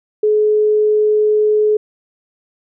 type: tone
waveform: sine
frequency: 425.1 Hz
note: G#4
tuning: 40 cents sharp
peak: -10 dBFS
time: 0.23-1.77 s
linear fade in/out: 5 ms
effects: none